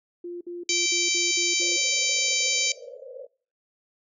sine tone bursts, 349.2 Hz, F4, in tune, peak -32 dBFS, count 7, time 0.24-1.766 s, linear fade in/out 5 ms, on 170 ms, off 56 ms
harmonic tone, 776 Hz, G5, 18 cents flat, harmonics 3 / 4 / 5 / 6 / 7 / 8 / 9, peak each -28 / -31 / -31 / -29 / -32 / -28 / -29 dBFS, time 0.69-2.72 s, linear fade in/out 2 ms
pink band-pass noise, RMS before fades -42 dBFS, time 1.61-3.27 s, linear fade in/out 5 ms, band 490 to 570 Hz, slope 96 dB/octave
effects noise-tail reverb RT60 0.4 s tail -22 dB re dry

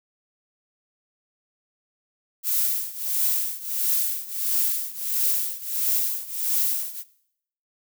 violet noise with tremolo, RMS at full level -21 dBFS, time 2.43-7.04 s, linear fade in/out 50 ms, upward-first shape triangle, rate 1.5 Hz, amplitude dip 90%, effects noise-tail reverb RT60 0.7 s tail -18 dB re dry

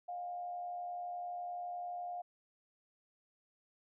sine tone with frequency modulation, 710 Hz, F5, 28 cents sharp, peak -39 dBFS, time 0.08-2.22 s, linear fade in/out 10 ms, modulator 88.3 Hz, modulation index 0.34, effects none

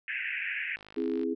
pink band-pass noise, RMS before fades -34 dBFS, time 0.08-0.76 s, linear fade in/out 2 ms, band 1600 to 2700 Hz, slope 96 dB/octave
click train, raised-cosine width 0.3 ms, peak -32 dBFS, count 25, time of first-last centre 0.77-1.233 s, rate 51.8 Hz
sine chord, C augmented, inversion none, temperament equal, 261.6 / 329.6 / 415.3 Hz, C4 / E4 / G#4, 0 / 0 / 0 cents, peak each -32 dBFS, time 0.96-1.35 s, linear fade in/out 20 ms
effects none

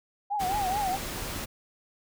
sine tone with vibrato, 784 Hz, G5, in tune, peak -26 dBFS, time 0.3-0.97 s, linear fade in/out 20 ms, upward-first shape triangle, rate 4.6 Hz, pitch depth 150 cents each way
pink noise, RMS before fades -35 dBFS, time 0.39-1.46 s, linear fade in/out 20 ms
effects none

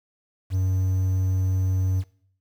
triangle tone with quantisation, 93.8 Hz, F#2, 24 cents sharp, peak -18 dBFS, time 0.5-2.04 s, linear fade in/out 50 ms, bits 8, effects noise-tail reverb RT60 0.6 s tail -20 dB re dry

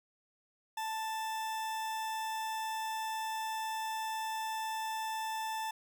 40% pulse tone, 882 Hz, A5, 4 cents sharp, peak -34 dBFS, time 0.77-5.71 s, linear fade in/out 5 ms, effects none

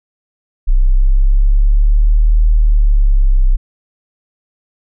sine exponential two-way sweep, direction up then down, 31.41 to 39.4 to 31.41 Hz, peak -6 dBFS, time 0.67-3.57 s, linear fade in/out 20 ms, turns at 2.46 s, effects none

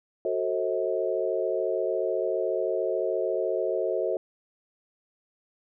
sine chord, F# diminished seventh, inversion none, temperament just, 370 / 444 / 532.8 / 639.4 Hz, F#4 / A4 / C5 / Eb5, 0 / +16 / +31 / +47 cents, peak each -30 dBFS, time 0.25-4.17 s, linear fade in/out 2 ms, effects none

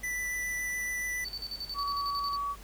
square tone with vibrato, 1982 Hz, B6, 6 cents sharp, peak -32 dBFS, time 0.03-1.25 s, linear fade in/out 10 ms, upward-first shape triangle, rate 7.1 Hz, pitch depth 11 cents each way
triangle tone with tremolo, 4532 Hz, C#8, 37 cents sharp, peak -33 dBFS, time 1.24-2.37 s, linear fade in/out 20 ms, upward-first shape square, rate 11 Hz, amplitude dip 75%
sine tone, 1136 Hz, C#6, 42 cents sharp, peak -30 dBFS, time 1.74-2.56 s, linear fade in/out 50 ms
effects added 50 Hz sine -48 dBFS peak until 2.63 s + pink hiss -52 dBFS RMS until 2.63 s

